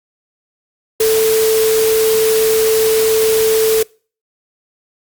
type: tone in noise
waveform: sine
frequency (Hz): 441.6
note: A4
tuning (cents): +6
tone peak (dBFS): -10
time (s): 1-3.83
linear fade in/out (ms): 5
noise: white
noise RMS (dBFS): -20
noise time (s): 1-3.83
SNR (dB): +7
effects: noise-tail reverb RT60 0.4 s tail -25 dB re dry + Opus 48 kbps